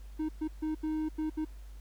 triangle tone bursts at uneven times, 311.1 Hz, D#4, in tune, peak -28 dBFS, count 6, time 0.19-0.29 / 0.41-0.48 / 0.62-0.75 / 0.83-1.09 / 1.18-1.3 / 1.37-1.45 s, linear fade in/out 10 ms, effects added 50 Hz sine -44 dBFS peak until 1.8 s + pink hiss -63 dBFS RMS until 1.8 s

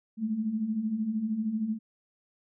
sine beating tone pair, 207.7 / 220.7 Hz, G#3 / A3, 0 / +5 cents, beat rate 13 Hz, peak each -35 / -28 dBFS, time 0.17-1.79 s, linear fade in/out 50 ms, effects none

